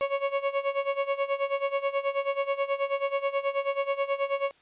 35% pulse tone with tremolo, 554.4 Hz, C#5, in tune, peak -21 dBFS, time 0.01-4.51 s, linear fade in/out 0 ms, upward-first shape sine, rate 9.3 Hz, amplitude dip 85%, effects white hiss -61 dBFS RMS until 4.61 s + resampled to 8000 Hz

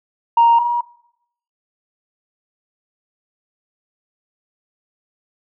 sine tone pair in turn, 933 / 954.8 Hz, A#5 / A#5, +1 / +41 cents, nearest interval unison, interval 40 cents, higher second, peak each -7 / -15 dBFS, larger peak first, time 0.37-0.59 / 0.59-0.81 s, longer neither, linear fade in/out 5 ms, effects noise-tail reverb RT60 0.7 s tail -19 dB re dry + tanh soft clip ceiling -5 dBFS

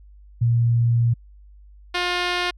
sine / 5% pulse tone pair in turn, 117.7 / 355.5 Hz, A#2 / F4, +17 / +31 cents, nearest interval octave + perfect fifth, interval 1914 cents, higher second, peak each -15 / -9 dBFS, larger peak second, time 0.41-1.14 / 1.94-2.51 s, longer first, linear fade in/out 10 ms, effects added 50 Hz sine -44 dBFS peak until 2.57 s + low-pass 5000 Hz 12 dB/octave

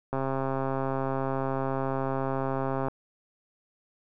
click train, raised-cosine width 1 ms, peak -16 dBFS, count 370, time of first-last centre 0.13-2.884 s, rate 134 Hz, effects none

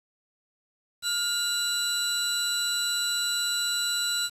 30% pulse tone pair together, 1418 / 3968 Hz, F6 / B7, +26 / +7 cents, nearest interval octave + tritone, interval 1781 cents, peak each -28 / -24 dBFS, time 1.02-4.3 s, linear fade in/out 50 ms, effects resampled to 32000 Hz + 8-bit

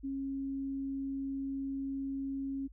sine tone, 272.3 Hz, C#4, 31 cents flat, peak -34 dBFS, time 0.03-2.68 s, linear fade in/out 20 ms, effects added 50 Hz sine -51 dBFS peak until 2.72 s

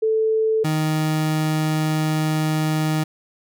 sine / 30% pulse tone pair in turn, 440 / 155.56 Hz, A4 / D#3, 0 / 0 cents, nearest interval octave + tritone, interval 1800 cents, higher first, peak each -16 dBFS, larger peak neither, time 0.02-0.64 / 0.64-3.04 s, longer second, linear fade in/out 10 ms, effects none

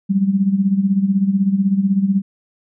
sine tone with tremolo, 195.3 Hz, G3, 6 cents flat, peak -10 dBFS, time 0.09-2.22 s, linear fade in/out 20 ms, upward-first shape sine, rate 16 Hz, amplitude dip 70%, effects none

